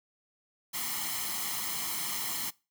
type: noise with comb filter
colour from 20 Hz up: white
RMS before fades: -34 dBFS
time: 0.73-2.51 s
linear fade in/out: 20 ms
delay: 0.96 ms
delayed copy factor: +0.7
effects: noise-tail reverb RT60 0.3 s tail -23 dB re dry + high-pass 150 Hz 12 dB/octave